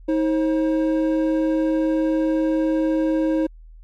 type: tone pair together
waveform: triangle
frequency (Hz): 317.9 / 534.1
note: D#4 / C5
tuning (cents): +37 / +36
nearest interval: major sixth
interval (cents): 899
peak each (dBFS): -16 / -22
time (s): 0.08-3.47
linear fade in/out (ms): 10
effects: added 40 Hz sine -40 dBFS peak until 3.83 s + MP3 64 kbps